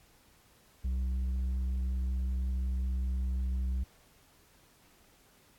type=tone with tanh clipping; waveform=sine; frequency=63.9 Hz; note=C2; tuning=40 cents flat; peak=-30 dBFS; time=0.84-3.84 s; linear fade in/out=10 ms; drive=5 dB; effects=pink hiss -63 dBFS RMS until 5.58 s + AAC 64 kbps